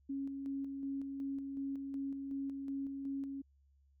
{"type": "tone with tremolo", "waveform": "sine", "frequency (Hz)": 274.7, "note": "C#4", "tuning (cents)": -16, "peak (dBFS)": -36, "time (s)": [0.09, 3.42], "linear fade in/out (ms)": 10, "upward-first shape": "square", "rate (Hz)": 2.7, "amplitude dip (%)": 35, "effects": ["added 69 Hz sine -66 dBFS peak until 4 s"]}